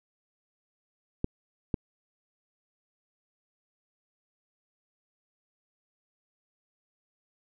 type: clicks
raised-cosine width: 3 ms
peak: -14 dBFS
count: 2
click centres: 1.244 / 1.742 s
effects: none